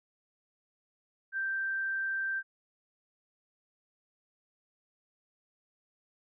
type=tone; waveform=sine; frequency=1568 Hz; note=G6; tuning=in tune; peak=-30 dBFS; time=1.32-2.43 s; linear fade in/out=50 ms; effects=none